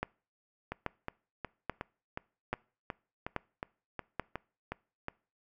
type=two click trains; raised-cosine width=0.5 ms; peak=-21 / -17 dBFS; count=13 / 6; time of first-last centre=0.72-5.084 / 0.03-4.197 s; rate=2.75 / 1.2 Hz; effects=noise-tail reverb RT60 0.4 s tail -24 dB re dry